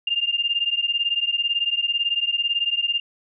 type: beating tone pair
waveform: sine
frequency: 2796 / 2814 Hz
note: F7 / F7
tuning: +1 / +12 cents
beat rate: 18 Hz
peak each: -23 dBFS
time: 0.07-3 s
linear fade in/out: 5 ms
effects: none